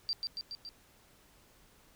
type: tone with echo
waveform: sine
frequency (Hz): 4699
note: D8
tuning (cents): 0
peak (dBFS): -30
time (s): 0.09-0.13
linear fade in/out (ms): 0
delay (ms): 140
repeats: 4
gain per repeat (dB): -3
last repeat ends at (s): 0.69
effects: pink hiss -63 dBFS RMS until 1.95 s